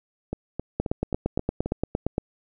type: two click trains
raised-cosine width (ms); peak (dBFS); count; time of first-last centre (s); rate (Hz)
2; -10 / -15; 13 / 6; 0.8-2.181 / 0.33-1.66; 8.69 / 3.76
effects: none